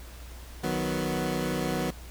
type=chord; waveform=20% pulse; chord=B major; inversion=first; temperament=equal with one note detuned; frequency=155.56 / 185.64 / 246.9 Hz; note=D#3 / F#3 / B3; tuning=0 / +6 / 0 cents; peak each=-27 dBFS; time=0.63-1.91 s; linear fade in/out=10 ms; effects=added 60 Hz sine -42 dBFS peak until 2.1 s + pink hiss -49 dBFS RMS until 2.1 s